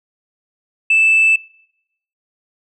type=tone; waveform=sine; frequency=2637 Hz; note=E7; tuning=in tune; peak=-8 dBFS; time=0.9-1.36 s; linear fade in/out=5 ms; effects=noise-tail reverb RT60 0.8 s tail -25 dB re dry + tanh soft clip ceiling -6 dBFS